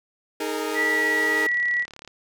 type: chord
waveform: sawtooth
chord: D# suspended fourth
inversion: none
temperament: equal with one note detuned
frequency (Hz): 311.1 / 415.3 / 458.7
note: D#4 / G#4 / A#4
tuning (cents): 0 / 0 / -28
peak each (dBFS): -26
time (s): 0.4-1.47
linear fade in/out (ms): 5
type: tone with pitch glide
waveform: sine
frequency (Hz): 1952 to 1938.5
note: B6 to B6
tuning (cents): -21 to -33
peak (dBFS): -20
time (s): 0.74-1.86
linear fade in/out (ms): 50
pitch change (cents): -12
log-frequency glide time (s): 0.92-1.01
type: click train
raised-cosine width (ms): 0.2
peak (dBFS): -24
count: 33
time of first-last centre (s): 1.18-2.076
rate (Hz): 35.7
effects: none